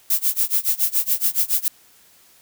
violet noise with tremolo, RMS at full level -17 dBFS, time 0.1-1.68 s, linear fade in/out 2 ms, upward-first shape sine, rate 7.1 Hz, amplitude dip 95%, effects white hiss -53 dBFS RMS until 2.41 s

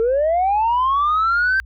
sine linear sweep, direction up, 440 to 1576 Hz, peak -13 dBFS, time 0-1.6 s, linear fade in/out 0 ms, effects tanh soft clip ceiling -12 dBFS + added 60 Hz sine -37 dBFS peak until 1.65 s

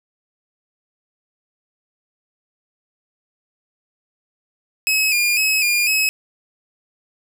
sawtooth tone with vibrato, 2489 Hz, D#7, in tune, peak -12 dBFS, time 4.87-6.09 s, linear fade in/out 0 ms, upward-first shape square, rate 2 Hz, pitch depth 52 cents each way, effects none

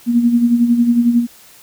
sine tone with tremolo, 237.6 Hz, A#3, 33 cents sharp, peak -7 dBFS, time 0.06-1.27 s, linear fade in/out 50 ms, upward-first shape sine, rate 11 Hz, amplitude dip 60%, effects white hiss -44 dBFS RMS until 1.62 s

